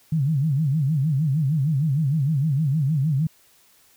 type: tone with vibrato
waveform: sine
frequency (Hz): 146.3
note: D3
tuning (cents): -6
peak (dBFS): -18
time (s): 0.12-3.27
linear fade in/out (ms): 5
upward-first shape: sine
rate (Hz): 6.5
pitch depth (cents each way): 190
effects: white hiss -57 dBFS RMS until 3.96 s